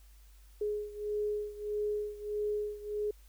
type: beating tone pair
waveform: sine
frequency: 418.1 / 419.7 Hz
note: G#4 / G#4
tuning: +12 / +18 cents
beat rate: 1.6 Hz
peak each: -34 / -37 dBFS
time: 0.61-3.11 s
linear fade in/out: 5 ms
effects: added 50 Hz sine -54 dBFS peak until 3.28 s + white hiss -66 dBFS RMS until 3.28 s